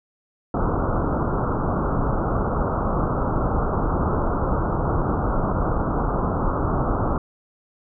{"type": "low-pass noise", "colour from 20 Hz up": "pink", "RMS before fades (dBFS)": -22, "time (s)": [0.54, 7.18], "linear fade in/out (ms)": 2, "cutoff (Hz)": 1400, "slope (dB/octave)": 96, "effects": []}